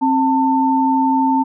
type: tone pair together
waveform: sine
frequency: 265.8 / 894 Hz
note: C4 / A5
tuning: +27 / +27 cents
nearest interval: octave + major sixth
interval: 2100 cents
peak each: -15 dBFS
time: 0.01-1.44 s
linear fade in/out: 20 ms
effects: none